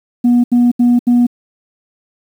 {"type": "tone bursts", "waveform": "sine", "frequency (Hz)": 242.2, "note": "B3", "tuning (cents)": -34, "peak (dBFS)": -5, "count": 4, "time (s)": [0.24, 1.268], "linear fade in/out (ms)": 10, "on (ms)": 200, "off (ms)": 76, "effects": ["tanh soft clip ceiling -5 dBFS", "7-bit"]}